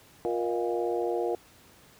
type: harmonic tone with a mistuned harmonic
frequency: 117.7 Hz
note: A#2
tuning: 17 cents sharp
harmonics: 3 / 4 / 5 / 6 / 7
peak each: -30 / -30 / -37 / -34 / -41 dBFS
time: 0.25-1.35 s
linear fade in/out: 0 ms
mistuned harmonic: 5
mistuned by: +99 cents
effects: pink hiss -56 dBFS RMS until 1.99 s + high-pass 60 Hz 12 dB/octave